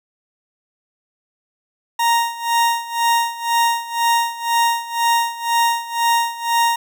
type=tone with tremolo; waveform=40% pulse; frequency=932.3 Hz; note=A#5; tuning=in tune; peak=-12 dBFS; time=1.99-6.76 s; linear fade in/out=5 ms; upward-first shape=sine; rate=2 Hz; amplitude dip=85%; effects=none